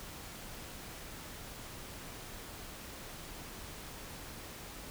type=silence; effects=pink hiss -47 dBFS RMS until 4.9 s